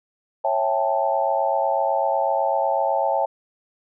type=chord; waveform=sine; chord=A dominant seventh; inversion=first; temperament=just; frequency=550 / 660 / 792 / 880 Hz; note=C#5 / E5 / G5 / A5; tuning=-14 / +2 / +18 / 0 cents; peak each=-24 dBFS; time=0.44-3.26 s; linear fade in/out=10 ms; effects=none

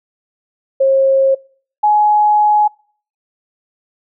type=tone pair in turn; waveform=sine; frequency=538 / 840.9 Hz; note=C5 / G#5; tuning=+48 / +21 cents; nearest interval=minor sixth; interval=773 cents; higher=second; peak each=-8 dBFS; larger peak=neither; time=0.8-1.35 / 1.83-2.68 s; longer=second; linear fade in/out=10 ms; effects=noise-tail reverb RT60 0.5 s tail -26 dB re dry

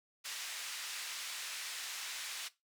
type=band-pass noise; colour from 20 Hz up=pink; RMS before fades=-43 dBFS; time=0.24-2.49 s; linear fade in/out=20 ms; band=2000 to 9200 Hz; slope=12 dB/octave; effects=noise-tail reverb RT60 0.2 s tail -17 dB re dry

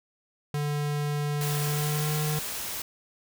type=tone with pitch glide; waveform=square; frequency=146.83 to 151.66 Hz; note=D3 to D#3; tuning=0 to -44 cents; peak=-27 dBFS; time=0.54-2.39 s; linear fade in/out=2 ms; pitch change=+56 cents; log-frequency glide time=1.6-2.13 s
type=noise; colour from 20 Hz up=white; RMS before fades=-34 dBFS; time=1.41-2.82 s; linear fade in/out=2 ms
effects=none

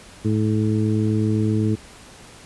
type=harmonic tone; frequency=107.9 Hz; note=A2; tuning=33 cents flat; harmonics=1 / 2 / 3 / 4; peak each=-20 / -22 / -24 / -29 dBFS; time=0.24-1.76 s; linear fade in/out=20 ms; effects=pink hiss -44 dBFS RMS until 2.45 s + resampled to 24000 Hz

